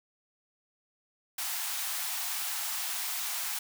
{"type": "high-pass noise", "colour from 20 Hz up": "white", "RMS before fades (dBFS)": -34, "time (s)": [1.38, 3.59], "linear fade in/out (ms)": 5, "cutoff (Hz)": 670, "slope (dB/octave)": 96, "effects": []}